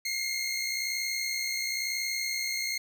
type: tone pair together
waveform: 20% pulse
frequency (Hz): 2093 / 2154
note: C7 / C7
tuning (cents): 0 / +50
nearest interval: unison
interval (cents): 50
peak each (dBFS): -29 / -26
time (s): 0.05-2.78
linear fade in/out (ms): 5
effects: none